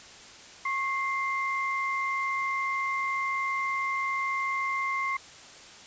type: tone pair together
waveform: sine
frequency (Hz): 1090 / 2093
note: C#6 / C7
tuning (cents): -29 / 0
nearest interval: major seventh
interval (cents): 1129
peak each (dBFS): -29 / -30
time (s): 0.65-5.17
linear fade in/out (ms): 5
effects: white hiss -48 dBFS RMS until 5.86 s + resampled to 16000 Hz